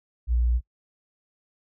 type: tone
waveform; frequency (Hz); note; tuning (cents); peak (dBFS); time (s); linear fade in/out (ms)
sine; 59.6; A#1; +39; -19; 0.27-0.61; 50
effects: noise-tail reverb RT60 0.1 s tail -23 dB re dry